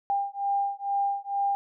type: beating tone pair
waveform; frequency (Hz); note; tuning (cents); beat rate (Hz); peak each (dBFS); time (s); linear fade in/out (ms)
sine; 798 / 800.2; G5 / G5; +31 / +35; 2.2; -28; 0.1-1.55; 0
effects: none